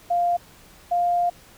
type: tone pair in turn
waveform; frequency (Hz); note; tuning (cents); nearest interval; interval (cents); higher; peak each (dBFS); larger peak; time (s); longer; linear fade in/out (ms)
sine; 698.5 / 701.4; F5 / F5; 0 / +7; unison; 7; second; -18; neither; 0.1-0.37 / 0.91-1.3; second; 10
effects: pink hiss -50 dBFS RMS until 1.57 s